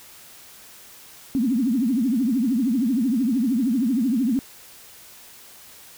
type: tone with vibrato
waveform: sine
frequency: 245.7 Hz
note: B3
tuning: 9 cents flat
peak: -18 dBFS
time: 1.35-4.39 s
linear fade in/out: 0 ms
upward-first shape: triangle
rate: 13 Hz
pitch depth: 280 cents each way
effects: white hiss -46 dBFS RMS until 5.97 s